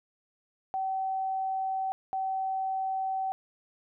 sine tone pair in turn, 765 / 765 Hz, G5 / G5, -42 / -42 cents, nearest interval unison, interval 0 cents, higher neither, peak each -28 dBFS, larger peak neither, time 0.74-1.92 / 2.13-3.32 s, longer second, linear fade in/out 0 ms, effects none

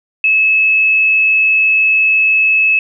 sine tone, 2594 Hz, E7, 28 cents flat, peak -8 dBFS, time 0.24-2.79 s, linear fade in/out 2 ms, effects none

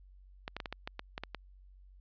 clicks, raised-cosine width 0.3 ms, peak -22 dBFS, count 10, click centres 0.479 / 0.566 / 0.602 / 0.658 / 0.726 / 0.875 / 0.994 / 1.179 / 1.236 / 1.347 s, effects added 47 Hz sine -54 dBFS peak until 2 s + resampled to 11025 Hz

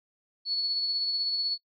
sine tone with tremolo, 4407 Hz, C#8, 11 cents flat, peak -25 dBFS, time 0.45-1.58 s, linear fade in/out 50 ms, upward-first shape sine, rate 16 Hz, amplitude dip 30%, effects noise-tail reverb RT60 0.1 s tail -24 dB re dry

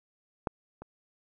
clicks, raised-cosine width 1 ms, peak -15 / -29 dBFS, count 2, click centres 0.472 / 0.82 s, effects none

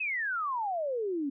sine exponential sweep, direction down, 2627 to 267.5 Hz, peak -29 dBFS, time 0-1.3 s, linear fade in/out 10 ms, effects none

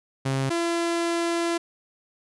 sawtooth tone pair in turn, 134.5 / 338.9 Hz, C3 / E4, +48 / +48 cents, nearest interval octave + major third, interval 1600 cents, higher second, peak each -19 dBFS, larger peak neither, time 0.25-0.5 / 0.5-1.58 s, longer second, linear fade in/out 10 ms, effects resampled to 24000 Hz

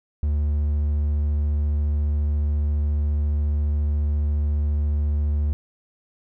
triangle tone, 73.8 Hz, D2, 9 cents sharp, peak -17 dBFS, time 0.23-5.53 s, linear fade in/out 0 ms, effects none

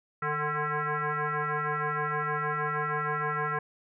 sine tone with frequency modulation, 146.3 Hz, D3, 6 cents flat, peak -27 dBFS, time 0.22-3.59 s, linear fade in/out 5 ms, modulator 299 Hz, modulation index 5.6, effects none

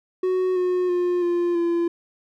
triangle tone with pitch steps, 370 / 362.6 / 355.3 / 348.2 / 341.3 Hz, F#4 / F#4 / F4 / F4 / F4, 0 / -35 / +30 / -5 / -40 cents, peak -17 dBFS, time 0.23-1.88 s, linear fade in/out 5 ms, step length 330 ms, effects none

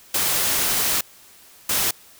white noise bursts at uneven times, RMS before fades -21 dBFS, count 2, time 0.14-1.01 / 1.69-1.91 s, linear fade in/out 5 ms, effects white hiss -49 dBFS RMS until 2.19 s

